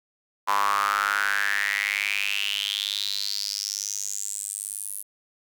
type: tone with high-pass filter sweep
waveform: sawtooth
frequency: 101.1 Hz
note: G#2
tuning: 46 cents flat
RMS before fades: -27 dBFS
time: 0.47-5.03 s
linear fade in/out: 20 ms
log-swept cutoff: 1000 to 11000 Hz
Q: 7.1
effects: none